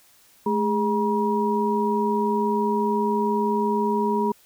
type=tone cluster; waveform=sine; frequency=214.6 / 411.1 / 957 Hz; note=A3 / G#4 / A#5; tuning=-43 / -18 / +45 cents; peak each=-24 dBFS; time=0.46-4.32 s; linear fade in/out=5 ms; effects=white hiss -56 dBFS RMS until 4.45 s